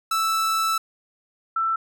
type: tone pair in turn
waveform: 45% pulse / sine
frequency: 1318.5 / 1332.3 Hz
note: E6 / E6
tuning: 0 / +18 cents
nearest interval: unison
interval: 18 cents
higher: second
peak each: -20 dBFS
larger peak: neither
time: 0.11-0.78 / 1.56-1.76 s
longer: first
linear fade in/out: 5 ms
effects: none